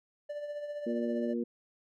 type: tone with tremolo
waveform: triangle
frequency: 587.3 Hz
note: D5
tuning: in tune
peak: -32 dBFS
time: 0.29-1.34 s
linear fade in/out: 10 ms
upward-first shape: triangle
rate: 15 Hz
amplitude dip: 55%
type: harmonic tone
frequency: 118.3 Hz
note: A#2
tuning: 26 cents sharp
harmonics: 2 / 3 / 4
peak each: -32 / -36 / -38 dBFS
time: 0.86-1.44 s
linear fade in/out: 10 ms
effects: none